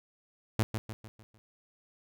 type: tone with echo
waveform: sawtooth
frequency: 110 Hz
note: A2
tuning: in tune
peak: -20 dBFS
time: 0.59-0.63 s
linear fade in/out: 0 ms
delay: 150 ms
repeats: 5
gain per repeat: -7 dB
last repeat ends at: 1.38 s
effects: none